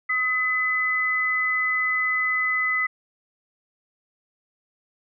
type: tone pair together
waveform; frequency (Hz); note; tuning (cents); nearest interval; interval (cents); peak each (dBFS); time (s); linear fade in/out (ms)
sine; 1266.9 / 2011; D#6 / B6; +31 / +31; minor sixth; 800; -28 / -21; 0.09-2.87; 10
effects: none

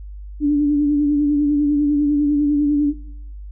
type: tone with vibrato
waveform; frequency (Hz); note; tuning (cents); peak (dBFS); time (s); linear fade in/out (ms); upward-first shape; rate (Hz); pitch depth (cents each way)
sine; 292.2; D4; -9; -13; 0.4-2.94; 50; sine; 10; 35
effects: noise-tail reverb RT60 0.8 s tail -21 dB re dry + added 50 Hz sine -31 dBFS peak until 3.51 s

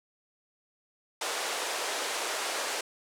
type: band-pass noise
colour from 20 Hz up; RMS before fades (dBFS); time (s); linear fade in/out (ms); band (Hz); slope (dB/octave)
pink; -33; 1.21-2.81; 5; 440 to 10000; 24
effects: none

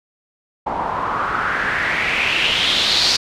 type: noise with low-pass filter sweep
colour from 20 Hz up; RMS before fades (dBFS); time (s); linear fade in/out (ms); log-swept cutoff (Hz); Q
white; -19; 0.66-3.17; 10; 840 to 4700; 4.3
effects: none

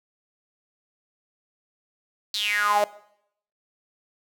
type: tone with high-pass filter sweep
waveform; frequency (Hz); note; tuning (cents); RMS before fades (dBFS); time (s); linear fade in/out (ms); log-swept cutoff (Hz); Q
sawtooth; 207.7; G#3; 0; -23; 2.34-2.84; 2; 4300 to 620; 9
effects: noise-tail reverb RT60 0.7 s tail -19 dB re dry

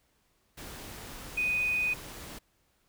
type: tone in noise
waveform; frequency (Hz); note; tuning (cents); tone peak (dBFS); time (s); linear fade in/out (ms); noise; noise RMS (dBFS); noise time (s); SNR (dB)
sine; 2489; D#7; 0; -26; 1.37-1.94; 10; pink; -44; 0.57-2.39; +15
effects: pink hiss -71 dBFS RMS until 2.88 s

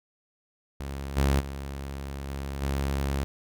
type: tone with level steps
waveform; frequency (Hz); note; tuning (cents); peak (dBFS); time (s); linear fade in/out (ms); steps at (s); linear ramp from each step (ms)
sawtooth; 68.9; C#2; -10; -29 / -17 / -30 / -28 / -22; 0.8-3.24; 0; 1.16 / 1.39 / 2.28 / 2.61; 20
effects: none

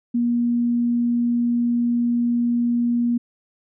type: tone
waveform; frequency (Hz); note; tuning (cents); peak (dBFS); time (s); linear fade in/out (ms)
sine; 238.5; A#3; +40; -17; 0.14-3.18; 10
effects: none

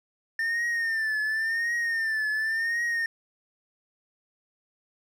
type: tone with vibrato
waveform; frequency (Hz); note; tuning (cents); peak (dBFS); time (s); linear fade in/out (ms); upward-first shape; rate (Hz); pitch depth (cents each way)
triangle; 1802; A6; +41; -23; 0.39-3.06; 2; triangle; 0.92; 88
effects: none

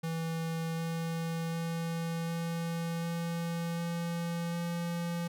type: tone with pitch steps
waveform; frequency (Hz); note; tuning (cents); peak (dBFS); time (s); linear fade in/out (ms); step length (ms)
square; 163.9 / 165.04 / 166.19 / 167.34 / 168.51 / 169.68 / 170.86; E3 / E3 / E3 / E3 / E3 / F3 / F3; -10 / +2 / +14 / +26 / +38 / -50 / -38; -33; 0.03-5.28; 10; 750
effects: none

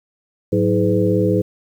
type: tone cluster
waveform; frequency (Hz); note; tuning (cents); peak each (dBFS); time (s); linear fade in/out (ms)
sine; 105.3 / 183.8 / 320.4 / 419.2 / 504; G#2 / F#3 / E4 / G#4 / B4; +24 / -11 / -49 / +16 / +35; -20; 0.52-1.42; 10
effects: 8-bit

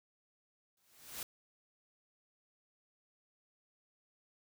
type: noise with exponential growth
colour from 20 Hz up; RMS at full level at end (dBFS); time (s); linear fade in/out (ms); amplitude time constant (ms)
white; -40; 0.77-1.23; 2; 100
effects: none

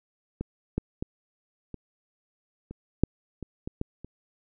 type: clicks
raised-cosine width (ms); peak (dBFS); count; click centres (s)
3; -18 / -13 / -17 / -24 / -26 / -6 / -23 / -20 / -16 / -27; 10; 0.41 / 0.78 / 1.025 / 1.743 / 2.71 / 3.036 / 3.427 / 3.675 / 3.814 / 4.046
effects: none

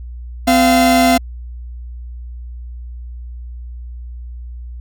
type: tone pair together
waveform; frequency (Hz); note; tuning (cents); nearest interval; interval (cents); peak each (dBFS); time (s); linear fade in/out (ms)
45% pulse; 255.6 / 689; C4 / F5; -40 / -24; octave + perfect fourth; 1716; -12; 0.47-1.18; 10
effects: added 60 Hz sine -27 dBFS peak until 4.8 s

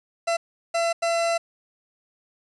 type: tone bursts at uneven times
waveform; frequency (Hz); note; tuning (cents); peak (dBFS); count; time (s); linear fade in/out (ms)
40% pulse; 674; E5; +38; -20; 3; 0.27-0.37 / 0.74-0.93 / 1.02-1.38; 10
effects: resampled to 22050 Hz + 8-bit

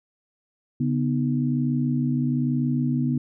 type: tone cluster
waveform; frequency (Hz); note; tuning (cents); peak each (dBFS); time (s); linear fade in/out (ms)
sine; 140.5 / 247 / 308.1; C#3 / B3 / D#4; +24 / 0 / -17; -24 / -23 / -31; 0.8-3.18; 5
effects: none

